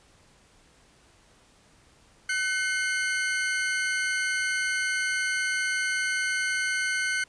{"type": "tone pair together", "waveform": "40% pulse", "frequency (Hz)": [1509.7, 2135], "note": ["F#6", "C7"], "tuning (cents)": [34, 34], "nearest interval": "tritone", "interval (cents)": 600, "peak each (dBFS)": [-26, -29], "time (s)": [2.29, 7.24], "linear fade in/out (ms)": 5, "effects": ["pink hiss -59 dBFS RMS until 7.28 s", "resampled to 22050 Hz"]}